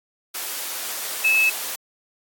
sine tone in noise, 2602 Hz, E7, 23 cents flat, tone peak -15 dBFS, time 1.24-1.5 s, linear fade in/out 10 ms, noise white, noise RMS -29 dBFS, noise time 0.34-1.76 s, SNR +11 dB, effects high-pass 400 Hz 12 dB/octave + AAC 64 kbps

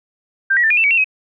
sine tone with pitch steps, 1576 / 1922 / 1782 / 2435 / 2666 / 2269 / 2720 / 2542 Hz, G6 / B6 / A6 / D#7 / E7 / C#7 / F7 / D#7, +9 / -48 / +22 / -38 / +19 / +40 / -46 / +36 cents, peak -11 dBFS, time 0.5-1.044 s, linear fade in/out 10 ms, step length 68 ms, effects none

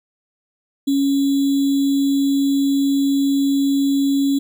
sine tone with sample-and-hold, 277.2 Hz, C#4, in tune, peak -14 dBFS, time 0.87-4.39 s, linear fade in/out 10 ms, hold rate 3675 Hz, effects none

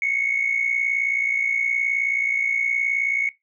sine tone pair together, 2158 / 2217 Hz, C#7 / C#7, -47 / 0 cents, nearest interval unison, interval 47 cents, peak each -24 / -20 dBFS, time 0.02-3.29 s, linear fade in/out 2 ms, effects noise-tail reverb RT60 0.2 s tail -21 dB re dry + tanh soft clip ceiling -13 dBFS

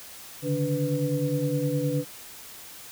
sine tone cluster, 140.3 / 150 / 289.7 / 495.9 Hz, C#3 / D3 / D4 / B4, +21 / +37 / -24 / +7 cents, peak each -29 dBFS, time 0.42-2.05 s, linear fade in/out 50 ms, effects white hiss -44 dBFS RMS until 2.91 s

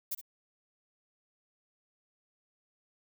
violet noise with echo, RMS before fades -34 dBFS, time 0.11-0.15 s, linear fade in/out 10 ms, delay 64 ms, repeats 1, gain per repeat -12 dB, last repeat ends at 0.214 s, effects none

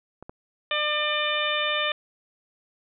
clicks, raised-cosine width 1 ms, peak -27 / -24 dBFS, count 2, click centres 0.226 / 0.295 s
harmonic tone, 599 Hz, D5, 34 cents sharp, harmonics 1 / 2 / 3 / 4 / 5 / 6, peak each -30 / -30 / -30 / -30 / -30 / -30 dBFS, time 0.71-1.92 s, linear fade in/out 2 ms
effects none

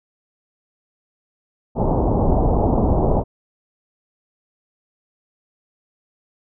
pink low-pass noise, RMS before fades -17 dBFS, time 1.75-3.24 s, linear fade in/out 50 ms, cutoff 920 Hz, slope 48 dB/octave, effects none

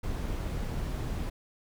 brown noise, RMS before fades -33 dBFS, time 0.03-1.3 s, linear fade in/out 10 ms, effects none

